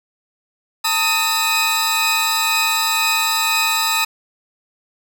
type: tone cluster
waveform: sawtooth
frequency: 900 / 1255 / 2512 / 3950 Hz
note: A5 / D#6 / D#7 / B7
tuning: +39 / +15 / +16 / 0 cents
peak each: -18 dBFS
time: 0.84-4.05 s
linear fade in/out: 10 ms
effects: none

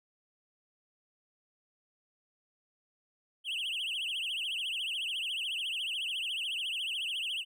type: tone with vibrato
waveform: triangle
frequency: 2960 Hz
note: F#7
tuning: in tune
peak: -31 dBFS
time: 3.44-7.45 s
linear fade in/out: 50 ms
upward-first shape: triangle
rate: 14 Hz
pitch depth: 230 cents each way
effects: none

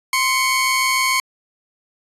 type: tone pair together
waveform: sawtooth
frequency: 1046.6 / 2220 Hz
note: C6 / C#7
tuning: 0 / +2 cents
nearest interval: octave + minor second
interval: 1302 cents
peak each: -15 dBFS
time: 0.13-1.2 s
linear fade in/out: 2 ms
effects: resampled to 32000 Hz

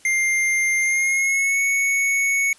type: tone with pitch glide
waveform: square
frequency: 2100 to 2217 Hz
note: C7 to C#7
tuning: +6 to 0 cents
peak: -18 dBFS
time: 0.05-2.53 s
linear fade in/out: 2 ms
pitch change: +94 cents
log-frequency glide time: 0.8-1.6 s
effects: white hiss -51 dBFS RMS until 2.58 s + resampled to 24000 Hz

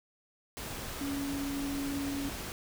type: tone in noise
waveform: sine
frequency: 279.8 Hz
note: C#4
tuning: 16 cents sharp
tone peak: -33 dBFS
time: 1.01-2.29 s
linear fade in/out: 0 ms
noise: pink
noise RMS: -40 dBFS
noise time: 0.57-2.52 s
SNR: +4 dB
effects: none

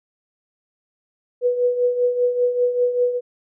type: tone with tremolo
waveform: sine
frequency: 491.2 Hz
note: B4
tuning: 9 cents flat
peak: -13 dBFS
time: 1.41-3.21 s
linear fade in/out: 50 ms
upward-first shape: triangle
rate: 5.1 Hz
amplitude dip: 70%
effects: none

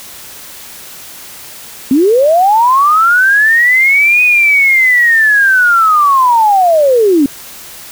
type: linear two-way sweep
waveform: sine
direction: up then down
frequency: 246.9 to 2500 to 264 Hz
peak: -5 dBFS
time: 1.91-7.26 s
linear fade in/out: 2 ms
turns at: 4.23 s
effects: white hiss -31 dBFS RMS until 7.91 s

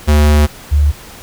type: tone pair in turn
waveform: square / sine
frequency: 74.6 / 73.02 Hz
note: D2 / D2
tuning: +28 / -9 cents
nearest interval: unison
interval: 37 cents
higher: first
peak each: -7 dBFS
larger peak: neither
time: 0.07-0.47 / 0.71-0.92 s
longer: first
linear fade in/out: 20 ms
effects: pink hiss -35 dBFS RMS until 1.22 s

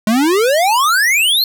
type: exponential sweep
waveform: square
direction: up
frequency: 206.7 to 4365 Hz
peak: -11 dBFS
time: 0.07-1.44 s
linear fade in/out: 2 ms
effects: none

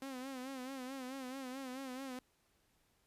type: tone with vibrato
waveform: sawtooth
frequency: 261.7 Hz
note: C4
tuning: in tune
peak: -39 dBFS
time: 0.02-2.19 s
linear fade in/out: 2 ms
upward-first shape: sine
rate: 4.6 Hz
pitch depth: 78 cents each way
effects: pink hiss -75 dBFS RMS until 3.06 s + resampled to 32000 Hz

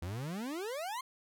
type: exponential sweep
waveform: 40% pulse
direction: up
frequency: 80.1 to 1082 Hz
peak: -36 dBFS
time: 0.02-1.01 s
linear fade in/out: 5 ms
effects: none

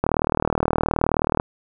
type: click train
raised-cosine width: 1 ms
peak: -4 dBFS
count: 54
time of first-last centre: 0.04-1.399 s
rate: 39 Hz
effects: none

